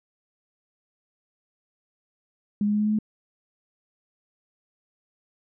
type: tone with pitch steps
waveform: sine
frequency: 206.1 / 207.8 / 209.5 / 211.2 / 212.9 / 214.6 Hz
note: G#3 / G#3 / G#3 / G#3 / G#3 / A3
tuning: -13 / +1 / +15 / +29 / +43 / -43 cents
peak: -20 dBFS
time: 2.61-2.988 s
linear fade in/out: 2 ms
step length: 63 ms
effects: none